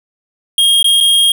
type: tone with dropouts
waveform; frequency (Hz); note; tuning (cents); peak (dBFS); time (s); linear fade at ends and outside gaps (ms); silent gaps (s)
square; 3244; G#7; -41; -8; 0.58-1.32; 2; 0.828-0.843 / 1.004-1.008
effects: none